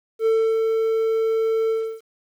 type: tone with ADSR envelope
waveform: triangle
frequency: 446.7 Hz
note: A4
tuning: 26 cents sharp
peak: -13 dBFS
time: 0.19-2.01 s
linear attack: 72 ms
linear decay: 300 ms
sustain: -3 dB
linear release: 310 ms
effects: 9-bit